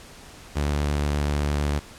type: tone with vibrato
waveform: sawtooth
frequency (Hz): 73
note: D2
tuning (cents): -10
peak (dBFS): -18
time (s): 0.55-1.8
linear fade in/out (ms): 20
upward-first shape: sine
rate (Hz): 8.5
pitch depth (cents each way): 12
effects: pink hiss -45 dBFS RMS until 1.98 s + low-pass 10000 Hz 12 dB/octave